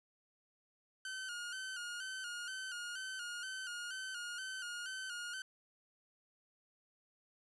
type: tone with vibrato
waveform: sawtooth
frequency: 1480 Hz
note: F#6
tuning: in tune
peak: -38 dBFS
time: 1.05-5.42 s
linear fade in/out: 2 ms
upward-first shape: square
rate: 2.1 Hz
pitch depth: 60 cents each way
effects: resampled to 24000 Hz + 12-bit